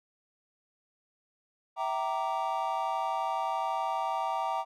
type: chord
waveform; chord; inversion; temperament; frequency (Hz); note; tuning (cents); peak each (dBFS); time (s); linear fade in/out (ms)
triangle; E half-diminished seventh; none; equal with one note detuned; 659.3 / 771 / 932.3 / 1174.7; E5 / G5 / Bb5 / D6; 0 / -29 / 0 / 0; -35 / -31 / -31 / -35; 1.76-4.65; 50
effects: none